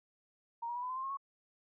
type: tone with pitch steps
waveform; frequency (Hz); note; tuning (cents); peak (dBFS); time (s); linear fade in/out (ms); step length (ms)
sine; 932.3 / 955.2 / 978.7 / 1002.7 / 1027.3 / 1052.5 / 1078.4 / 1104.9; A#5 / A#5 / B5 / B5 / C6 / C6 / C#6 / C#6; 0 / +42 / -16 / +26 / -32 / +10 / -48 / -6; -36; 0.62-1.172; 10; 69
effects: none